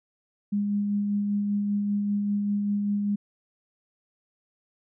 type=tone with tremolo; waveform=sine; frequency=204.2 Hz; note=G#3; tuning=29 cents flat; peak=-22 dBFS; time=0.52-3.16 s; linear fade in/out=10 ms; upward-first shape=sine; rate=5.1 Hz; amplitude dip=25%; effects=none